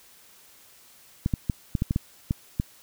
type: clicks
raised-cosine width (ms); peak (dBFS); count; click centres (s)
5; -11; 9; 1.261 / 1.338 / 1.498 / 1.752 / 1.821 / 1.909 / 1.961 / 2.309 / 2.599
effects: white hiss -54 dBFS RMS until 2.82 s